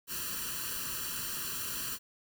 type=noise with comb filter; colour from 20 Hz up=white; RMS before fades=-37 dBFS; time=0.07-1.99 s; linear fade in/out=50 ms; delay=0.69 ms; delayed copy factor=+0.9; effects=none